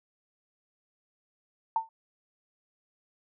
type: tone with exponential decay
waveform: sine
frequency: 899 Hz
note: A5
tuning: 37 cents sharp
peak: -20 dBFS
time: 1.76-1.89 s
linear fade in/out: 2 ms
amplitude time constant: 28 ms
effects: none